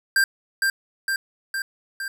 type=tone with echo; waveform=square; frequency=1583 Hz; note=G6; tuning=17 cents sharp; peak=-16 dBFS; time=0.16-0.24 s; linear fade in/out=2 ms; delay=460 ms; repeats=4; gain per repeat=-3 dB; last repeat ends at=2.08 s; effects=none